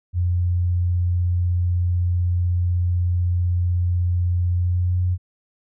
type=tone with pitch glide; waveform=sine; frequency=88.4 to 89.95 Hz; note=F2 to F#2; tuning=+22 to -48 cents; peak=-17 dBFS; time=0.13-5.18 s; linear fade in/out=50 ms; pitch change=+30 cents; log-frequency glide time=4.52-5.01 s; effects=none